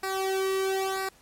sawtooth tone with flanger, 383.5 Hz, G4, 38 cents flat, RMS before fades -28 dBFS, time 0.03-1.09 s, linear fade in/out 5 ms, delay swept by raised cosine 0.31 to 1.23 ms, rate 1 Hz, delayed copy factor -0.9, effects pink hiss -58 dBFS RMS until 1.21 s + MP3 64 kbps

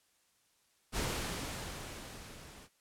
pink noise with level ramp, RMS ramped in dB -34 to -54 dBFS, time 0.92-2.69 s, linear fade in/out 50 ms, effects white hiss -72 dBFS RMS until 2.8 s + low-pass 11000 Hz 12 dB/octave

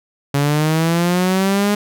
sawtooth linear sweep, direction up, 139.7 to 207.7 Hz, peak -10 dBFS, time 0.34-1.75 s, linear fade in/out 5 ms, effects none

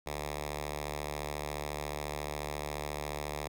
5% pulse tone with notch filter, 74.2 Hz, D2, 18 cents sharp, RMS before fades -38 dBFS, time 0.06-3.48 s, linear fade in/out 10 ms, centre 240 Hz, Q 1, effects none

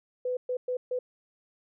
sine tone bursts at uneven times, 501 Hz, B4, 25 cents sharp, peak -27 dBFS, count 4, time 0.25-0.37 / 0.49-0.57 / 0.68-0.77 / 0.91-0.99 s, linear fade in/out 5 ms, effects none

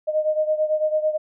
sine beating tone pair, 615 / 624 Hz, D#5 / D#5, -20 / +5 cents, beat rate 9 Hz, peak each -20 / -24 dBFS, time 0.07-1.18 s, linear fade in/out 20 ms, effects none

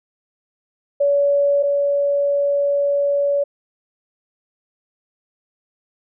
sine tone pair in turn, 568 / 568 Hz, C#5 / C#5, +42 / +42 cents, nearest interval unison, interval 0 cents, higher neither, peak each -13 / -15 dBFS, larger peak first, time 1-1.63 / 1.63-3.44 s, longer second, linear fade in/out 10 ms, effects none

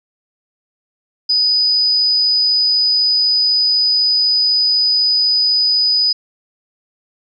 sine tone, 4978 Hz, D#8, in tune, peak -11 dBFS, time 1.29-6.13 s, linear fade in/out 10 ms, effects none

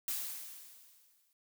blue noise with exponential decay, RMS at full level -35 dBFS, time 0.08-1.33 s, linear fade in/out 1 ms, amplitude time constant 270 ms, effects none

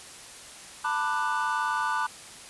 triangle chord, B minor seventh, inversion third, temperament just, 889 / 987.8 / 1185.3 / 1481.6 Hz, A5 / B5 / D6 / F#6, +18 / 0 / +16 / +2 cents, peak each -29 dBFS, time 0.84-2.07 s, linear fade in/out 10 ms, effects white hiss -45 dBFS RMS until 2.49 s + resampled to 24000 Hz

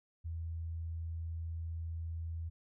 sine tone, 82.41 Hz, E2, in tune, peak -37 dBFS, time 0.24-2.5 s, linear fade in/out 20 ms, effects none

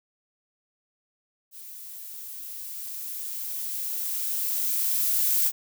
violet noise with level ramp, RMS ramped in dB -43 to -22 dBFS, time 1.51-5.52 s, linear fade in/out 50 ms, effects none

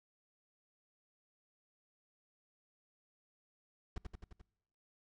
brown noise with echo, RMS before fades -40 dBFS, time 3.96-3.98 s, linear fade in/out 2 ms, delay 87 ms, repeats 5, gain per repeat -3 dB, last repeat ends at 4.415 s, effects noise-tail reverb RT60 1.0 s tail -25 dB re dry + low-pass 6000 Hz 12 dB/octave

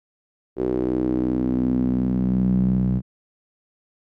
sawtooth tone with band-pass filter sweep, 62.8 Hz, B1, 30 cents sharp, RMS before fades -21 dBFS, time 0.56-3.02 s, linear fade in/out 50 ms, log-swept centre 380 to 160 Hz, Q 4.8, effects none

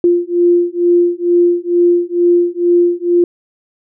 sine beating tone pair, 347.8 / 350 Hz, F4 / F4, -7 / +4 cents, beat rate 2.2 Hz, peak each -12 dBFS, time 0.04-3.24 s, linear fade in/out 2 ms, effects none

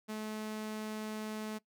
sawtooth tone, 215.6 Hz, A3, 35 cents flat, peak -34 dBFS, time 0.08-1.59 s, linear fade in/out 20 ms, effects noise-tail reverb RT60 0.1 s tail -20 dB re dry

